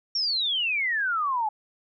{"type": "exponential sweep", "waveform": "sine", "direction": "down", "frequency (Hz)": [5610, 830.6], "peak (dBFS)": -23, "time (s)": [0.15, 1.49], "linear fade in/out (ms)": 5, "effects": []}